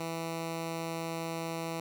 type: tone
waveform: 10% pulse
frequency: 164.81 Hz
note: E3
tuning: in tune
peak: -26 dBFS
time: 0-1.8 s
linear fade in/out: 2 ms
effects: none